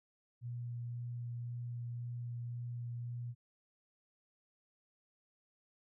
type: tone with vibrato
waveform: sine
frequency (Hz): 120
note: B2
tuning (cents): -49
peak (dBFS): -39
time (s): 0.41-3.35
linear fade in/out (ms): 50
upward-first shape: sine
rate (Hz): 1.9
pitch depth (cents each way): 9
effects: none